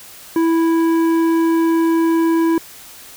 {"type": "tone with tanh clipping", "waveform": "triangle", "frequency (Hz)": 329.4, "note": "E4", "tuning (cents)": -1, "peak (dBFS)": -14, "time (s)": [0.36, 2.58], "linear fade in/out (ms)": 2, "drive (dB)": 15, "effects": ["white hiss -39 dBFS RMS until 3.16 s"]}